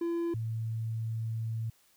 triangle / sine tone pair in turn, 339 / 112.54 Hz, E4 / A2, +49 / +40 cents, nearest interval octave + perfect fifth, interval 1909 cents, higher first, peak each -27 / -31 dBFS, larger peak first, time 0.01-0.34 / 0.34-1.7 s, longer second, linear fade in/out 5 ms, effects white hiss -66 dBFS RMS until 1.96 s

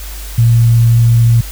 sine tone, 116.54 Hz, A#2, in tune, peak -5 dBFS, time 0.38-1.41 s, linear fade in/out 5 ms, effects added 50 Hz sine -24 dBFS peak until 1.51 s + white hiss -31 dBFS RMS until 1.51 s

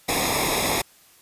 pink noise with comb filter, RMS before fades -23 dBFS, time 0.08-0.82 s, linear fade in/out 10 ms, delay 0.67 ms, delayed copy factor -0.8, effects white hiss -54 dBFS RMS until 1.21 s + resampled to 32000 Hz

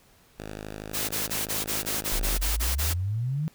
5% pulse tone, 52.4 Hz, G#1, 16 cents sharp, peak -25 dBFS, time 0.38-2.38 s, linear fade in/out 10 ms
white noise bursts, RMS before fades -29 dBFS, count 11, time 0.93-2.94 s, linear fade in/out 20 ms, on 160 ms, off 25 ms
sine exponential sweep, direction up, 32.19 to 161.9 Hz, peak -25 dBFS, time 2.12-3.48 s, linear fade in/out 0 ms
effects pink hiss -59 dBFS RMS until 3.54 s

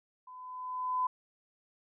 sine tone with level ramp, 1010 Hz, B5, 39 cents sharp, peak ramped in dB -47 to -26 dBFS, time 0.27-1.07 s, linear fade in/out 5 ms, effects none

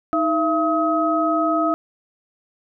sine tone cluster, 314.2 / 674 / 1271 Hz, D#4 / E5 / D#6, +17 / +38 / +36 cents, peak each -21 dBFS, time 0.13-1.74 s, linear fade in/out 0 ms, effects none

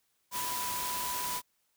sine tone in noise, 987.8 Hz, B5, in tune, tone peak -36 dBFS, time 0.31-1.42 s, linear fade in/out 50 ms, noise white, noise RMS -36 dBFS, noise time 0.31-1.42 s, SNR -3 dB, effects white hiss -75 dBFS RMS until 1.76 s

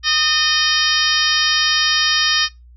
harmonic tone with a mistuned harmonic, 620 Hz, D#5, 6 cents flat, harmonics 2 / 3 / 4 / 5 / 6 / 7 / 8 / 9, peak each -25 / -20 / -25 / -20 / -21 / -26 / -21 / -22 dBFS, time 0.03-2.49 s, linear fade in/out 50 ms, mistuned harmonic 3, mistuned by -37 cents, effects noise-tail reverb RT60 0.2 s tail -21 dB re dry + added 60 Hz sine -41 dBFS peak until 2.76 s

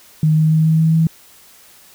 sine tone with pitch steps, 155.56 / 156.82 / 158.1 / 159.38 / 160.67 / 161.98 Hz, D#3 / D#3 / D#3 / D#3 / E3 / E3, 0 / +14 / +28 / +42 / -44 / -30 cents, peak -10 dBFS, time 0.23-1.07 s, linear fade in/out 2 ms, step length 140 ms, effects white hiss -46 dBFS RMS until 1.94 s

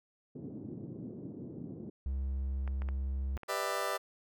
white band-pass noise, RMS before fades -44 dBFS, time 0.35-1.9 s, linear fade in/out 5 ms, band 110 to 330 Hz, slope 24 dB/octave
triangle tone, 67 Hz, C2, 42 cents sharp, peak -30 dBFS, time 2.06-3.37 s, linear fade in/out 0 ms
clicks, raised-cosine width 0.5 ms, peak -30 dBFS, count 5, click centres 2.677 / 2.82 / 2.888 / 3.376 / 3.433 s
20% pulse chord, E minor seventh, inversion first, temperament just, 395.6 / 494.4 / 593.3 / 659.3 Hz, G4 / B4 / D5 / E5, +16 / +2 / +18 / 0 cents, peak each -35 / -34 / -32 / -34 dBFS, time 3.48-3.98 s, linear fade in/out 20 ms
effects none

